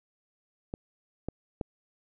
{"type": "clicks", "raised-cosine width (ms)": 2, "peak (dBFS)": [-21, -19, -18], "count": 3, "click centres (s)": [0.739, 1.286, 1.612], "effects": []}